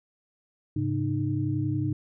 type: tone cluster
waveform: sine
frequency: 104.8 / 135.8 / 305 Hz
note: G#2 / C#3 / D#4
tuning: +16 / -35 / -34 cents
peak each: -29 dBFS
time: 0.76-1.93 s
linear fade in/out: 5 ms
effects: none